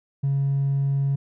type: tone with hard clipping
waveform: sine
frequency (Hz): 138.59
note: C#3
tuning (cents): 0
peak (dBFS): -20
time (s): 0.23-1.16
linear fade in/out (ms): 10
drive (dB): 1
effects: none